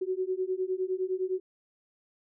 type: beating tone pair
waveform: sine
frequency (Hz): 367.9 / 377.7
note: F#4 / F#4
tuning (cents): -10 / +36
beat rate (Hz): 9.8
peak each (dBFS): -31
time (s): 0.01-1.4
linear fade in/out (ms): 10
effects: none